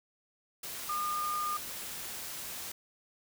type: tone in noise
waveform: sine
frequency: 1214 Hz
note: D#6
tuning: 43 cents flat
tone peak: -31 dBFS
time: 0.89-1.57 s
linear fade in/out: 5 ms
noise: white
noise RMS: -41 dBFS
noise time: 0.63-2.72 s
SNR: +7 dB
effects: none